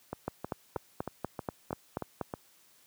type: two click trains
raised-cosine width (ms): 1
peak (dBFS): -21 / -18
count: 8 / 9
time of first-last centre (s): 0.13-2.338 / 0.28-2.212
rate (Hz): 3.17 / 4.14
effects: white hiss -63 dBFS RMS until 2.86 s + high-pass 80 Hz 12 dB/octave